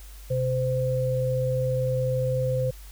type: tone pair together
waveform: sine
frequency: 128.75 / 515 Hz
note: C3 / C5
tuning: -28 / -28 cents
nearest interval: 2 octaves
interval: 2400 cents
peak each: -25 dBFS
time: 0.3-2.71 s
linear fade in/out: 10 ms
effects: added 50 Hz sine -41 dBFS peak until 2.91 s + white hiss -51 dBFS RMS until 2.91 s